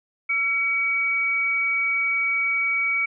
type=tone pair together; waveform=sine; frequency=1347 / 2265 Hz; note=E6 / C#7; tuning=+37 / +37 cents; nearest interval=major sixth; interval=900 cents; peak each=-32 / -20 dBFS; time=0.29-3.06 s; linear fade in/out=10 ms; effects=none